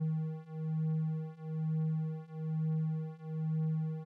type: beating tone pair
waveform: triangle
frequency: 157.3 / 158.4 Hz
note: D#3 / D#3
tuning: +19 / +31 cents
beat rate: 1.1 Hz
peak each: -34 / -33 dBFS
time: 0-4.05 s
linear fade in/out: 20 ms
effects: none